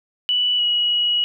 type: tone pair in turn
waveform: sine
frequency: 2960 / 2913 Hz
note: F#7 / F#7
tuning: 0 / -28 cents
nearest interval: unison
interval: 28 cents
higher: first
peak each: -16 dBFS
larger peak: neither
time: 0.29-0.59 / 0.59-1.24 s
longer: second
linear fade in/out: 0 ms
effects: none